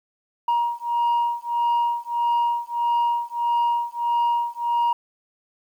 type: beating tone pair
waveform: sine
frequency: 946 / 947.6 Hz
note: A#5 / A#5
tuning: +25 / +28 cents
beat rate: 1.6 Hz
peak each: -21 dBFS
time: 0.48-4.93 s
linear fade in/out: 5 ms
effects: tanh soft clip ceiling -16 dBFS + 9-bit